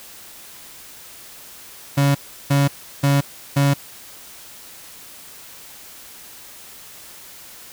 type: tone bursts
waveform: 35% pulse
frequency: 140.6 Hz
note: C#3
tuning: 25 cents sharp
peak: -12 dBFS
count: 4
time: 1.97-3.74 s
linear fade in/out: 10 ms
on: 180 ms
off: 350 ms
effects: white hiss -41 dBFS RMS until 7.72 s